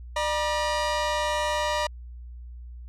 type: tone pair together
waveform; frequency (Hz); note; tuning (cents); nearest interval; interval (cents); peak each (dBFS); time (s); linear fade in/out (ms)
sawtooth; 599.9 / 960; D5 / B5; +37 / -49; minor sixth; 814; -23; 0.16-1.87; 5
effects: added 60 Hz sine -38 dBFS peak until 2.88 s + low-pass 7000 Hz 12 dB/octave